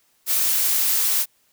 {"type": "noise", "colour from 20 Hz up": "blue", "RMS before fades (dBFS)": -20, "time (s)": [0.26, 1.26], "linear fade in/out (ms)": 50, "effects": ["white hiss -63 dBFS RMS until 1.52 s"]}